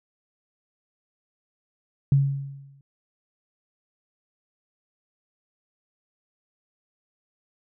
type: tone with exponential decay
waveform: sine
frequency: 138.59 Hz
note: C#3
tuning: in tune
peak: -13 dBFS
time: 2.12-2.81 s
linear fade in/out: 2 ms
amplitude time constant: 150 ms
effects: none